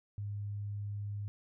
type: tone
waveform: sine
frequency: 102.4 Hz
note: G#2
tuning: 24 cents flat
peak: -36 dBFS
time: 0.18-1.28 s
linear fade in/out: 0 ms
effects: none